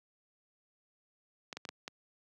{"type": "clicks", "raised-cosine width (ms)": 0.2, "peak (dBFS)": -23, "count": 5, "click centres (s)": [1.528, 1.57, 1.652, 1.69, 1.879], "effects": ["high-pass 150 Hz 12 dB/octave"]}